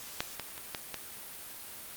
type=clicks; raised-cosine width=0.2 ms; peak=-12 / -18 / -24 / -16 / -18 dBFS; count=5; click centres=0.205 / 0.397 / 0.579 / 0.748 / 0.943 s; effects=white hiss -45 dBFS RMS until 1.96 s + Opus 48 kbps